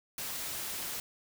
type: noise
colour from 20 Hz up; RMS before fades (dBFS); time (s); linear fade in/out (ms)
white; -38; 0.18-1; 2
effects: none